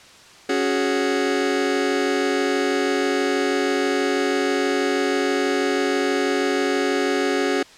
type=chord; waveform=sawtooth; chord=C# suspended fourth; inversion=none; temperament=just; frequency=277.2 / 369.6 / 415.8 Hz; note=C#4 / F#4 / G#4; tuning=0 / -2 / +2 cents; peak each=-19 dBFS; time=0.49-7.63 s; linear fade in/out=5 ms; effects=white hiss -46 dBFS RMS until 7.77 s + low-pass 6000 Hz 12 dB/octave